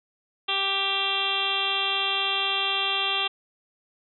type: harmonic tone with a mistuned harmonic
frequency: 392 Hz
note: G4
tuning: in tune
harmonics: 1 / 2 / 3 / 4 / 5 / 6 / 7 / 8 / 9 / 10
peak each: -37 / -33 / -32 / -40 / -40 / -37 / -29 / -28 / -30 / -38 dBFS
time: 0.48-3.28 s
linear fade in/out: 10 ms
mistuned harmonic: 8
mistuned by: +37 cents
effects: none